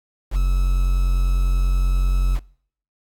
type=tone with quantisation; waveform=triangle; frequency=45.13 Hz; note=F#1; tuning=42 cents flat; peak=-13 dBFS; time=0.31-2.4 s; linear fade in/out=50 ms; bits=6; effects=noise-tail reverb RT60 0.6 s tail -24 dB re dry + AAC 64 kbps